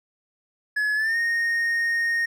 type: tone with pitch glide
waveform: triangle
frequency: 1700 to 1853.9 Hz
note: G#6 to A#6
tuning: +40 to -10 cents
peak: -19 dBFS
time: 0.76-2.26 s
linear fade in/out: 10 ms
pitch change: +150 cents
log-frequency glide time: 0.95-1.17 s
effects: none